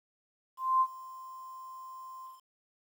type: tone with ADSR envelope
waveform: sine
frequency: 1043 Hz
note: C6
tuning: 6 cents flat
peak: -21 dBFS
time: 0.57-2.42 s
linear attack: 240 ms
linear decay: 58 ms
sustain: -22 dB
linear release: 160 ms
effects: 10-bit